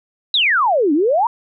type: exponential two-way sweep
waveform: sine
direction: down then up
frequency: 4023 to 277.2 to 982 Hz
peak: -12 dBFS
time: 0.34-1.27 s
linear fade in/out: 2 ms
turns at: 0.93 s
effects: none